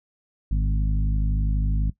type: harmonic tone with a mistuned harmonic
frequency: 52 Hz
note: G#1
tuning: 3 cents sharp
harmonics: 1 / 2 / 3 / 4 / 5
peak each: -20 / -30 / -30 / -36 / -39 dBFS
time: 0.51-1.9 s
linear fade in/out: 5 ms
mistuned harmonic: 3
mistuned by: -33 cents
effects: noise-tail reverb RT60 0.1 s tail -17 dB re dry